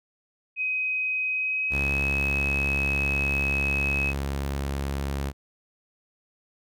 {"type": "tone with pitch glide", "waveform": "sine", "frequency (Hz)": [2521, 2558], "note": ["D#7", "D#7"], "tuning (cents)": [22, 47], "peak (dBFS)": -24, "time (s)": [0.56, 4.14], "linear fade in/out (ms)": 50, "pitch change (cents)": 25, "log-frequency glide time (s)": [1.29, 2.04]}
{"type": "tone", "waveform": "sawtooth", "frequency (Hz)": 69.3, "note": "C#2", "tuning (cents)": 0, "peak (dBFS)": -23, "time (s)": [1.7, 5.33], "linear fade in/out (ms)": 50}
{"effects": []}